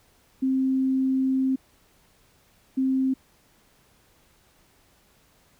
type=tone pair in turn; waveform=sine; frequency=263.6 / 263.6 Hz; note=C4 / C4; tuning=+13 / +13 cents; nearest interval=unison; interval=0 cents; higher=neither; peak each=-20 dBFS; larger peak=neither; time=0.42-1.56 / 2.77-3.14 s; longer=first; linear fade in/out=10 ms; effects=pink hiss -61 dBFS RMS until 5.59 s